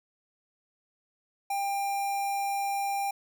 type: tone with notch filter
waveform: square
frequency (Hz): 796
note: G5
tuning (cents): +26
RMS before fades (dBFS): -30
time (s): 1.5-3.11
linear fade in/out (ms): 5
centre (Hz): 3600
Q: 1.4
effects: none